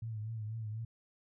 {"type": "tone with vibrato", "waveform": "sine", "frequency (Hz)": 110, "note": "A2", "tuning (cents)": 0, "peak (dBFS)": -37, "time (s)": [0.02, 0.85], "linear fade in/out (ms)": 5, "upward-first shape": "triangle", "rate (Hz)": 4.1, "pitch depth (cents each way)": 77, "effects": []}